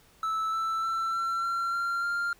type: tone with pitch steps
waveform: triangle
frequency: 1311 / 1324.7 / 1338.5 / 1352.5 / 1366.7 / 1381 / 1395.4 Hz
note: E6 / E6 / E6 / E6 / F6 / F6 / F6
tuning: -10 / +8 / +26 / +44 / -38 / -20 / -2 cents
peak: -25 dBFS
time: 0.23-2.33 s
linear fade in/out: 2 ms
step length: 300 ms
effects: pink hiss -60 dBFS RMS until 2.39 s